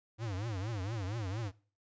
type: tone with vibrato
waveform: square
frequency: 103.83 Hz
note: G#2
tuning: in tune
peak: -36 dBFS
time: 0.18-1.52 s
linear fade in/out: 50 ms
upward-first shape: triangle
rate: 4.3 Hz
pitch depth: 270 cents each way
effects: noise-tail reverb RT60 0.4 s tail -21 dB re dry + resampled to 16000 Hz